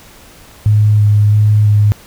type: tone with vibrato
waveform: sine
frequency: 105 Hz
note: G#2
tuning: 19 cents sharp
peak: -6 dBFS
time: 0.66-1.92 s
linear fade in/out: 0 ms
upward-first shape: square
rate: 1.5 Hz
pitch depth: 12 cents each way
effects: pink hiss -40 dBFS RMS until 2.06 s